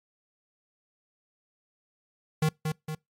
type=tone with echo; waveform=square; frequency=155.56 Hz; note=D#3; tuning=in tune; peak=-22 dBFS; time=2.42-2.49 s; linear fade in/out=5 ms; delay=230 ms; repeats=2; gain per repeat=-5 dB; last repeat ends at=2.95 s; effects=noise-tail reverb RT60 0.2 s tail -25 dB re dry + MP3 64 kbps